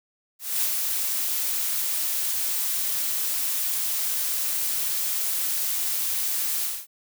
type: noise with ADSR envelope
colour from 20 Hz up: blue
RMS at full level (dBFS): -23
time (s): 0.39-6.87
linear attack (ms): 230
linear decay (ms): 73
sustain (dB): -3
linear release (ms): 240
effects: none